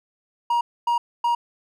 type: tone bursts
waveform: triangle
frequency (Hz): 948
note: A#5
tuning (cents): +29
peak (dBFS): -16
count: 3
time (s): 0.5-1.35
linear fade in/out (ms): 5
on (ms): 110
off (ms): 260
effects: none